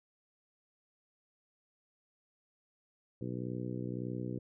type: harmonic tone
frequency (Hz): 61.74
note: B1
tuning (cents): 0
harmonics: 2 / 3 / 4 / 5 / 6 / 7 / 8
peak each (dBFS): -40 / -42 / -44 / -43 / -45 / -51 / -49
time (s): 3.21-4.39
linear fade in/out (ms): 5
effects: none